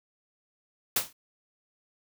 white noise with exponential decay, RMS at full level -21 dBFS, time 0.96-1.13 s, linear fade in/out 5 ms, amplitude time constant 35 ms, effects none

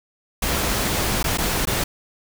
pink noise with dropouts, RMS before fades -22 dBFS, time 0.42-1.84 s, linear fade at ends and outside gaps 5 ms, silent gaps 1.229-1.241 / 1.375-1.383 / 1.654-1.671 s, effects none

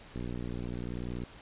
click train, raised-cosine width 3 ms, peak -25 dBFS, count 66, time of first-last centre 0.16-1.236 s, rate 60.4 Hz, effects pink hiss -52 dBFS RMS until 1.41 s + resampled to 8000 Hz

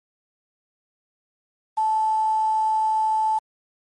sine tone with quantisation, 873 Hz, A5, 14 cents flat, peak -18 dBFS, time 1.77-3.39 s, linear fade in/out 10 ms, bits 7, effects MP3 48 kbps

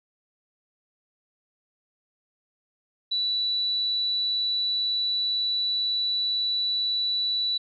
sine tone, 3951 Hz, B7, in tune, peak -23 dBFS, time 3.11-7.58 s, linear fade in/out 10 ms, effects none

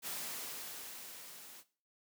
white noise with level ramp, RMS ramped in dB -40 to -54 dBFS, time 0.02-1.64 s, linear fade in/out 50 ms, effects noise-tail reverb RT60 0.4 s tail -17 dB re dry + high-pass 150 Hz 12 dB/octave

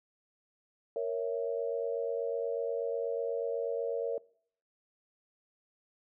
sine chord, A# diminished, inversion none, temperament equal, 466.2 / 554.4 / 659.3 Hz, A#4 / C#5 / E5, 0 / 0 / 0 cents, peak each -33 / -35 / -39 dBFS, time 0.96-4.18 s, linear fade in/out 2 ms, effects noise-tail reverb RT60 0.6 s tail -23 dB re dry

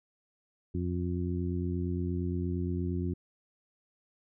harmonic tone, 88.6 Hz, F2, 25 cents sharp, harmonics 1 / 2 / 3 / 4, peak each -32 / -35 / -37 / -38 dBFS, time 0.74-3.14 s, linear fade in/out 10 ms, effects none

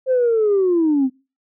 sine linear sweep, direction down, 528 to 252.4 Hz, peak -12 dBFS, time 0.06-1.1 s, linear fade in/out 50 ms, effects noise-tail reverb RT60 0.3 s tail -23 dB re dry + tanh soft clip ceiling -10 dBFS

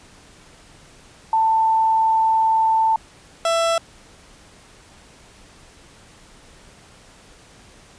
sine / 30% pulse tone pair in turn, 889 / 666 Hz, A5 / E5, +18 / +18 cents, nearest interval perfect fourth, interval 500 cents, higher first, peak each -14 dBFS, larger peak neither, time 1.33-2.96 / 3.45-3.78 s, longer first, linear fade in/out 2 ms, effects pink hiss -48 dBFS RMS until 7.98 s + resampled to 22050 Hz

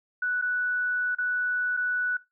sine tone with dropouts, 1480 Hz, F#6, in tune, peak -24 dBFS, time 0.22-2.17 s, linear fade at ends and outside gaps 5 ms, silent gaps 0.415-0.422 / 1.15-1.184 / 1.768-1.772 s, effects noise-tail reverb RT60 0.2 s tail -18 dB re dry

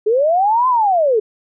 sine linear two-way sweep, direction up then down, 407.8 to 1040 to 407.8 Hz, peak -11 dBFS, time 0.06-1.2 s, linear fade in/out 10 ms, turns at 0.68 s, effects none

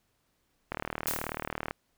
click train, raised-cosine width 0.5 ms, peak -17 dBFS, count 39, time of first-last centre 0.72-1.71 s, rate 38.4 Hz
blue noise with exponential decay, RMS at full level -29 dBFS, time 1.07-1.5 s, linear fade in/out 0 ms, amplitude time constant 92 ms
effects pink hiss -74 dBFS RMS until 1.97 s

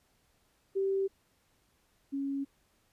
sine tone pair in turn, 388.7 / 276.5 Hz, G4 / C#4, -15 / -4 cents, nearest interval tritone, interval 589 cents, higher first, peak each -27 / -31 dBFS, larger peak first, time 0.75-1.08 / 2.12-2.45 s, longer neither, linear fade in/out 20 ms, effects pink hiss -71 dBFS RMS until 2.92 s + resampled to 32000 Hz

